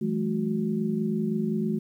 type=tone cluster; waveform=sine; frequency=164.7 / 188.4 / 214.3 / 366.6 Hz; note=E3 / F#3 / A3 / F#4; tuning=-1 / +32 / -45 / -16 cents; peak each=-31 / -35 / -26 / -32 dBFS; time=0.01-1.79 s; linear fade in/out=10 ms; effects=10-bit